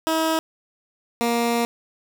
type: tone pair in turn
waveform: 15% pulse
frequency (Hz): 321.1 / 235.2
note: E4 / A#3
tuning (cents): -45 / +16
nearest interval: perfect fourth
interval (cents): 539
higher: first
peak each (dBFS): -13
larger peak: neither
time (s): 0.07-0.39 / 1.21-1.65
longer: second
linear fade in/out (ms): 0
effects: none

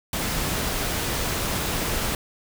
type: noise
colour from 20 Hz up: pink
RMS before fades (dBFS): -26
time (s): 0.13-2.15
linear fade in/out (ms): 2
effects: none

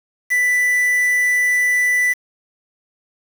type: tone with quantisation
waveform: triangle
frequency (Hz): 1982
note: B6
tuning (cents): +6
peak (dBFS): -12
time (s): 0.3-2.14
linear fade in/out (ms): 20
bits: 5
effects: none

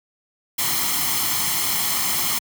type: noise with comb filter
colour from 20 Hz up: white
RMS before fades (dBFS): -22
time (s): 0.58-2.39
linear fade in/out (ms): 10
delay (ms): 0.95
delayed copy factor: +0.65
effects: high-pass 100 Hz 12 dB/octave

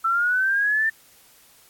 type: linear sweep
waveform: sine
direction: up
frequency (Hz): 1323 to 1799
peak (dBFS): -18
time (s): 0.04-0.9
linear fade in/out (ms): 10
effects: white hiss -54 dBFS RMS until 1.69 s + AAC 64 kbps

